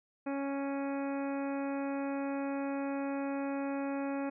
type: harmonic tone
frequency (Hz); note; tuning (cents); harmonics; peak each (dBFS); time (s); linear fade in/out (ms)
277.2; C#4; 0; 1 / 2 / 3 / 4 / 5 / 6 / 7 / 8 / 9; -34 / -39 / -43 / -49 / -49 / -52 / -55 / -56 / -52; 0.26-4.3; 10
effects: none